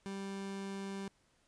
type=tone; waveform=30% pulse; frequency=196 Hz; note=G3; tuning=in tune; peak=-37 dBFS; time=0.06-1.08 s; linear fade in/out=0 ms; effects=pink hiss -72 dBFS RMS until 1.47 s + resampled to 22050 Hz